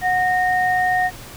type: tone pair together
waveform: sine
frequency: 733 / 1847 Hz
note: F#5 / A#6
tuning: -16 / -16 cents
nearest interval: octave + major third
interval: 1600 cents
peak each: -17 / -20 dBFS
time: 0.01-1.11 s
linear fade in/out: 50 ms
effects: added 119 Hz sine -43 dBFS peak until 1.36 s + pink hiss -38 dBFS RMS until 1.36 s